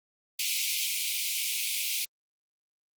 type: high-pass noise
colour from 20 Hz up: pink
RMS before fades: -30 dBFS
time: 0.39-2.05 s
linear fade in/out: 5 ms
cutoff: 2200 Hz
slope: 96 dB/octave
effects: Opus 24 kbps